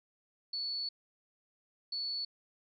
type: tone bursts at uneven times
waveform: sine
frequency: 4435 Hz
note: C#8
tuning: in tune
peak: -34 dBFS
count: 2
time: 0.53-0.89 / 1.92-2.25 s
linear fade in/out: 5 ms
effects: none